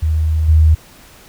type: tone with level steps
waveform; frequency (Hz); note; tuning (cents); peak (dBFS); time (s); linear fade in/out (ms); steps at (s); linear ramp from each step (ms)
sine; 78.6; D#2; +18; -12 / -6; 0.02-0.75; 10; 0.48; 10
effects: pink hiss -43 dBFS RMS until 1.28 s